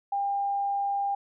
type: tone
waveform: sine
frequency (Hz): 800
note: G5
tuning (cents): +35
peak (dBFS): -25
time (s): 0.12-1.15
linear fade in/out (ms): 5
effects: none